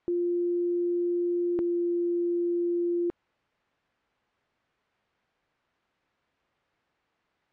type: tone pair in turn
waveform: sine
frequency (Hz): 349.2 / 346.6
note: F4 / F4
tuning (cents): 0 / -13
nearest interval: unison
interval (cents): 13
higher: first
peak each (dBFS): -24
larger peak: neither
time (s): 0.08-1.59 / 1.59-3.1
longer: neither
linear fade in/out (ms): 0
effects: white hiss -69 dBFS RMS until 7.52 s + low-pass 2000 Hz 12 dB/octave